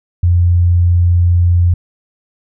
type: tone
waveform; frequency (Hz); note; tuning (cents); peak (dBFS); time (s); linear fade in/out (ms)
sine; 87.5; F2; +4; -7; 0.23-1.74; 5
effects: none